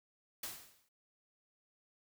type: noise with exponential decay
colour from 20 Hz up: white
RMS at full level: -40 dBFS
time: 0.43-0.89 s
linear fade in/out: 5 ms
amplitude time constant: 100 ms
effects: noise-tail reverb RT60 0.1 s tail -23 dB re dry